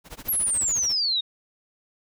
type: noise with tremolo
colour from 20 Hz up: pink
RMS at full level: -38 dBFS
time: 0.04-0.95 s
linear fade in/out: 50 ms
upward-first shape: sine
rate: 14 Hz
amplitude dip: 95%
type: exponential sweep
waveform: sine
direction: down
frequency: 12000 to 3686 Hz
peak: -21 dBFS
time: 0.28-1.21 s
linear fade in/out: 10 ms
effects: none